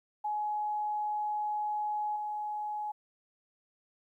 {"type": "tone with level steps", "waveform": "sine", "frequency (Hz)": 842, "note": "G#5", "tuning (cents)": 24, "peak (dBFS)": [-30, -33], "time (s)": [0.24, 2.92], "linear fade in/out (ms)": 10, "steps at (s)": 2.16, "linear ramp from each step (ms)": 2, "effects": ["12-bit"]}